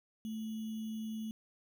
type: tone with sample-and-hold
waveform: sine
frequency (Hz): 219.4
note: A3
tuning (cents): -5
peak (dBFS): -37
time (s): 0.25-1.31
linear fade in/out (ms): 0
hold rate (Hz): 3150
effects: none